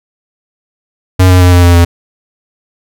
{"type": "tone with pitch steps", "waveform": "square", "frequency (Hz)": [92.5, 91.12, 89.76, 88.42, 87.11, 85.81], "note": ["F#2", "F#2", "F2", "F2", "F2", "F2"], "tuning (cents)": [0, -26, 48, 22, -4, -30], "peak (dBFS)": -3, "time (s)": [1.19, 1.85], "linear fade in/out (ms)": 10, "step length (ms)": 110, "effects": []}